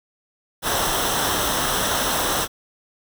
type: noise with comb filter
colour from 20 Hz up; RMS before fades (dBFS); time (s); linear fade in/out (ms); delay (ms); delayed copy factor
pink; -22; 0.62-2.48; 50; 0.43; -0.65
effects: none